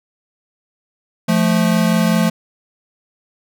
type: tone pair together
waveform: square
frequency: 173.82 / 219 Hz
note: F3 / A3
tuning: -8 / -8 cents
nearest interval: major third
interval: 400 cents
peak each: -16 dBFS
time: 1.28-2.3 s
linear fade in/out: 10 ms
effects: none